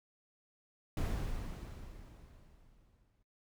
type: noise with exponential decay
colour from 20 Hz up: brown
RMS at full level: -33 dBFS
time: 0.97-3.23 s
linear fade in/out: 2 ms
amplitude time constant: 490 ms
effects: noise-tail reverb RT60 0.1 s tail -22 dB re dry